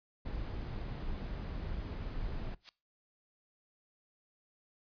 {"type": "noise", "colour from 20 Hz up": "brown", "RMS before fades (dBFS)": -39, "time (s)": [0.25, 2.55], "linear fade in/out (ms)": 10}
{"type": "noise with exponential growth", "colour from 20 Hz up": "blue", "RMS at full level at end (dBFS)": -38, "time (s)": [2.59, 2.69], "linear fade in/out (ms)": 0, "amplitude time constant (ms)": 20}
{"effects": ["noise-tail reverb RT60 0.3 s tail -22 dB re dry", "resampled to 11025 Hz"]}